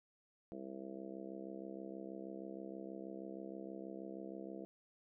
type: harmonic tone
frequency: 66.3 Hz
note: C2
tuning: 23 cents sharp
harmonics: 3 / 4 / 5 / 6 / 7 / 8 / 9 / 10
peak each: -51 / -56 / -49 / -56 / -53 / -55 / -64 / -55 dBFS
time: 0.52-4.65 s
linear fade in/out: 0 ms
effects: none